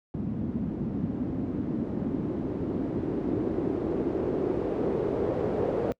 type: noise with low-pass filter sweep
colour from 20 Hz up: white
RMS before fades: -29 dBFS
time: 0.14-5.92 s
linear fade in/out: 0 ms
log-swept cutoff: 220 to 480 Hz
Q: 2.6
effects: noise-tail reverb RT60 0.1 s tail -26 dB re dry + high-pass 60 Hz 12 dB/octave